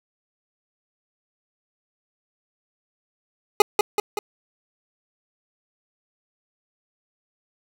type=tone with echo; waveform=25% pulse; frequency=415.3 Hz; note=G#4; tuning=in tune; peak=-5 dBFS; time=3.6-3.62 s; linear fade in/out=2 ms; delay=190 ms; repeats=3; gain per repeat=-5 dB; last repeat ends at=4.19 s; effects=none